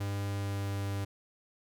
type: tone with pitch glide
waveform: 45% pulse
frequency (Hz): 100.2 to 99.34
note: G2 to G2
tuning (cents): +38 to +24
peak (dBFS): -32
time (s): 0-1.05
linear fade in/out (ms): 10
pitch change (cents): -14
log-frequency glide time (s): 0.26-0.82
effects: none